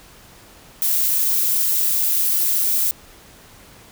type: noise with amplitude modulation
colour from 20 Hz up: violet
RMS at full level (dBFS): -17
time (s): 0.82-2.91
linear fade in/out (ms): 0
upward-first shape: sine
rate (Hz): 173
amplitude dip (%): 35
effects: pink hiss -46 dBFS RMS until 3.91 s